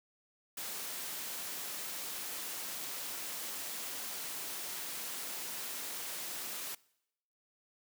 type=high-pass noise; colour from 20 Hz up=white; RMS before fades=-41 dBFS; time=0.57-6.75 s; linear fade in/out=5 ms; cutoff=180 Hz; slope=12 dB/octave; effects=noise-tail reverb RT60 0.8 s tail -23 dB re dry